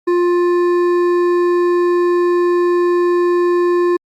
sine tone with hard clipping, 351.4 Hz, F4, 11 cents sharp, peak -13 dBFS, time 0.07-3.97 s, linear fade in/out 10 ms, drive 9 dB, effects Opus 48 kbps

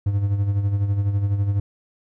triangle tone with tremolo, 100.5 Hz, G2, 44 cents sharp, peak -14 dBFS, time 0.06-1.6 s, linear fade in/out 5 ms, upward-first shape sine, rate 12 Hz, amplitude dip 55%, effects none

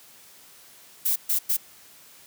violet noise bursts at uneven times, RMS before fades -23 dBFS, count 3, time 1.05-1.16 / 1.29-1.39 / 1.49-1.57 s, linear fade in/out 10 ms, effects white hiss -51 dBFS RMS until 2.26 s + high-pass 80 Hz 12 dB/octave

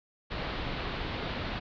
pink low-pass noise, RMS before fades -35 dBFS, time 0.3-1.6 s, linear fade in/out 20 ms, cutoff 4300 Hz, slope 48 dB/octave, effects none

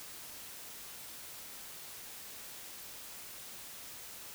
silence, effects white hiss -48 dBFS RMS until 4.34 s

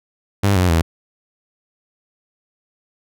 sawtooth tone with pitch steps, 100 / 90.65 / 82.17 Hz, G2 / F#2 / E2, +35 / -35 / -5 cents, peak -9 dBFS, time 0.43-0.82 s, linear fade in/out 10 ms, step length 130 ms, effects none

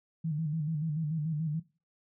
sine tone with vibrato, 155.56 Hz, D#3, in tune, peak -29 dBFS, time 0.24-1.6 s, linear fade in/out 10 ms, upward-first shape square, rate 6.9 Hz, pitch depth 71 cents each way, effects noise-tail reverb RT60 0.3 s tail -17 dB re dry

